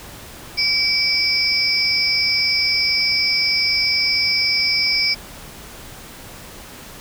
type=tone cluster; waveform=sine; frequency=2297 / 4872 / 5310 Hz; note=D7 / D#8 / E8; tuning=-39 / -37 / +12 cents; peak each=-20 dBFS; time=0.57-5.15 s; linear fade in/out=20 ms; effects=pink hiss -38 dBFS RMS until 7 s